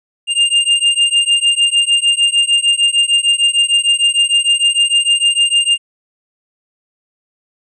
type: beating tone pair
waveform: square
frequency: 2802 / 2808.6 Hz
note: F7 / F7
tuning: +5 / +9 cents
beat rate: 6.6 Hz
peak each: -14 dBFS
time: 0.27-5.78 s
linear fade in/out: 50 ms
effects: resampled to 22050 Hz